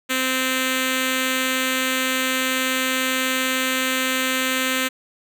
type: tone with notch filter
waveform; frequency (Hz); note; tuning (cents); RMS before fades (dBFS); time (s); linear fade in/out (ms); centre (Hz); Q
5% pulse; 259.5; C4; -14; -22; 0.09-4.89; 20; 830; 1.1
effects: none